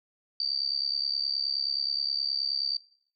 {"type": "tone with amplitude modulation", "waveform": "sine", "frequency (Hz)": 4635, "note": "D8", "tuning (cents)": -24, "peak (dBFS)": -23, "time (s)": [0.4, 2.77], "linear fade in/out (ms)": 2, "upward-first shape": "sine", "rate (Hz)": 69.5, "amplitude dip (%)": 90, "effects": ["noise-tail reverb RT60 0.6 s tail -20 dB re dry"]}